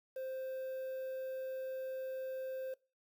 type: tone with quantisation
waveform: triangle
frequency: 523.3 Hz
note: C5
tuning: in tune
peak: -37 dBFS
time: 0.16-2.74 s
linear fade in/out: 5 ms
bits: 10
effects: noise-tail reverb RT60 0.3 s tail -22 dB re dry